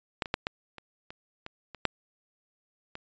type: clicks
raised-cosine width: 0.3 ms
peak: -12 / -21 / -10 / -13 / -27 / -26 / -23 / -26 / -7 / -23 dBFS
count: 10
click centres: 0.222 / 0.258 / 0.341 / 0.469 / 0.783 / 1.105 / 1.464 / 1.747 / 1.853 / 2.954 s
effects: resampled to 16000 Hz